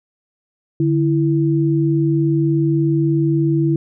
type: tone pair together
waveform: sine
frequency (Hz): 146.63 / 330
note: D3 / E4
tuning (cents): -2 / +2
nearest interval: octave + major second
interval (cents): 1404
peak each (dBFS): -16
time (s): 0.8-3.76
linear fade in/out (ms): 2
effects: none